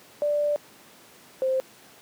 sine tone pair in turn, 588 / 523.8 Hz, D5 / C5, +2 / +2 cents, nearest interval major second, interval 200 cents, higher first, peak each -21 dBFS, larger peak neither, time 0.22-0.56 / 1.42-1.6 s, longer first, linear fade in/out 0 ms, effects pink hiss -51 dBFS RMS until 2.01 s + high-pass 200 Hz 12 dB/octave

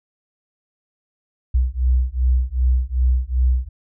sine beating tone pair, 61.74 / 64.34 Hz, B1 / C2, 0 / -28 cents, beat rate 2.6 Hz, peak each -18 dBFS, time 1.54-3.69 s, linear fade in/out 10 ms, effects none

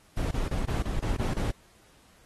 brown noise bursts, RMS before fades -28 dBFS, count 8, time 0.17-1.507 s, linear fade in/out 2 ms, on 140 ms, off 31 ms, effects pink hiss -60 dBFS RMS until 2.25 s + AAC 32 kbps

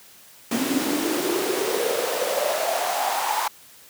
pink noise with high-pass filter sweep, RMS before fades -24 dBFS, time 0.51-3.48 s, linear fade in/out 5 ms, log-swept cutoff 250 to 910 Hz, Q 6.8, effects white hiss -49 dBFS RMS until 3.89 s + high-pass 60 Hz 12 dB/octave

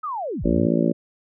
sine linear two-way sweep, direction down then up, 1306 to 38.89 to 119.5 Hz, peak -25 dBFS, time 0.03-0.67 s, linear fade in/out 10 ms, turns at 0.44 s
harmonic tone, 56.9 Hz, A#1, 41 cents flat, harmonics 3 / 4 / 5 / 6 / 7 / 8 / 9 / 10, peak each -23 / -22 / -24 / -24 / -30 / -33 / -31 / -28 dBFS, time 0.44-0.93 s, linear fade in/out 20 ms
effects none

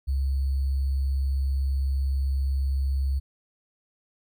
sine tone with sample-and-hold, 67.8 Hz, C#2, 38 cents flat, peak -22 dBFS, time 0.07-3.2 s, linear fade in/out 20 ms, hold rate 4410 Hz, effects none

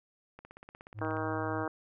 click train, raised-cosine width 0.5 ms, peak -33 dBFS, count 14, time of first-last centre 0.39-1.168 s, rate 16.7 Hz
triangle tone, 106.4 Hz, G#2, 42 cents sharp, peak -36 dBFS, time 0.94-1.67 s, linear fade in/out 50 ms
harmonic tone, 157.7 Hz, D#3, 24 cents sharp, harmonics 2 / 3 / 4 / 5 / 6 / 7 / 8 / 9 / 10, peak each -37 / -39 / -40 / -41 / -42 / -42 / -43 / -44 / -44 dBFS, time 1.01-1.68 s, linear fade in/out 2 ms
effects none

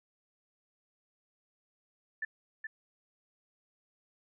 sine tone with echo, 1760 Hz, A6, in tune, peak -32 dBFS, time 2.22-2.25 s, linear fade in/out 5 ms, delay 420 ms, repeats 1, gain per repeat -5 dB, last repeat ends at 2.67 s, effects none

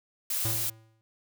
blue noise, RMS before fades -30 dBFS, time 0.3-0.7 s, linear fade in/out 5 ms
square tone with exponential decay, 111.2 Hz, A2, 19 cents sharp, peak -29 dBFS, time 0.45-1.01 s, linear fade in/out 0 ms, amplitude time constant 120 ms
effects none

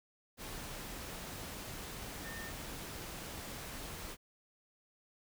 sine tone in noise, 1816 Hz, A#6, 46 cents flat, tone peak -46 dBFS, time 2.22-2.53 s, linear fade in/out 50 ms, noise pink, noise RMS -45 dBFS, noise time 0.37-4.17 s, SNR -4 dB, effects none

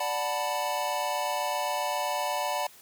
square chord, B minor seventh, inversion first, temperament equal, 587.3 / 740 / 880 / 987.8 Hz, D5 / F#5 / A5 / B5, 0 / 0 / 0 / 0 cents, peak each -34 dBFS, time 0-2.67 s, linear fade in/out 5 ms, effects white hiss -53 dBFS RMS until 2.81 s + high-pass 80 Hz 12 dB/octave

